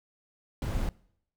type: noise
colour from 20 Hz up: brown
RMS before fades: -30 dBFS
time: 0.62-0.89 s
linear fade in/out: 2 ms
effects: noise-tail reverb RT60 0.7 s tail -23 dB re dry

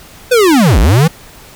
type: linear two-way sweep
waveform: square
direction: down then up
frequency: 515 to 43.6 to 171.7 Hz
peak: -6 dBFS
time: 0.31-1.08 s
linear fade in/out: 10 ms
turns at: 0.79 s
effects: pink hiss -37 dBFS RMS until 1.55 s

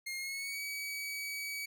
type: tone with pitch glide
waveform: sawtooth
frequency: 2133 to 2273 Hz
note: C7 to C#7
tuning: +33 to +43 cents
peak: -34 dBFS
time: 0.06-1.66 s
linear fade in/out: 10 ms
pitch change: +110 cents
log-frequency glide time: 0.17-0.61 s
effects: none

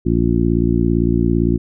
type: harmonic tone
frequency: 57.7 Hz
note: A#1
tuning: 17 cents flat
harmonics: 1 / 2 / 3 / 4 / 5 / 6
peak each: -20 / -20 / -20 / -20 / -20 / -20 dBFS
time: 0.05-1.58 s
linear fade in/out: 20 ms
effects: none

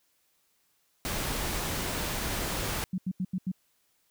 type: noise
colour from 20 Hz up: pink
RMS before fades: -32 dBFS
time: 1.05-2.84 s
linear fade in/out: 0 ms
type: tone bursts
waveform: sine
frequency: 185 Hz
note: F#3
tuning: in tune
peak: -27 dBFS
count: 5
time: 2.93-3.517 s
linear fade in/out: 5 ms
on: 51 ms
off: 83 ms
effects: white hiss -71 dBFS RMS until 4.1 s

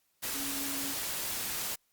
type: tone in noise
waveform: sine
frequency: 277.2 Hz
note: C#4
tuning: in tune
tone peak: -40 dBFS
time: 0.34-0.94 s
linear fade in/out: 20 ms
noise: white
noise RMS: -35 dBFS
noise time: 0.22-1.76 s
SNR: -8 dB
effects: white hiss -74 dBFS RMS until 1.92 s + Opus 48 kbps

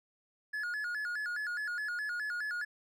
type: tone with vibrato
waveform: triangle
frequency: 1568 Hz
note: G6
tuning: in tune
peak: -32 dBFS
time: 0.53-2.65 s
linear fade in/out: 10 ms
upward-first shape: square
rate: 4.8 Hz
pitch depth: 150 cents each way
effects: none

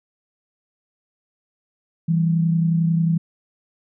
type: tone pair together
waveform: sine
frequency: 164.81 / 195.99 Hz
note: E3 / G3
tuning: 0 / 0 cents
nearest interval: minor third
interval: 300 cents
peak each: -16 / -26 dBFS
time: 2.08-3.18 s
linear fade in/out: 10 ms
effects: none

